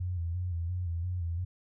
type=tone with vibrato; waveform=sine; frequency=87.31 Hz; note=F2; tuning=in tune; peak=-30 dBFS; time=0-1.45 s; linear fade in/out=10 ms; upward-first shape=square; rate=2.9 Hz; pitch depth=60 cents each way; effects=none